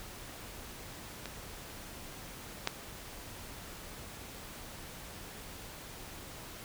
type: clicks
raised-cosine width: 0.2 ms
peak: -22 / -12 dBFS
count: 2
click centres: 1.257 / 2.674 s
effects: pink hiss -47 dBFS RMS until 6.64 s